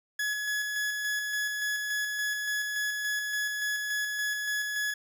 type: tone with tremolo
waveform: 40% pulse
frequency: 1692 Hz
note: G#6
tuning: 32 cents sharp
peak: -27 dBFS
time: 0.19-4.94 s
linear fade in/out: 5 ms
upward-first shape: square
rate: 3.5 Hz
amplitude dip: 30%
effects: none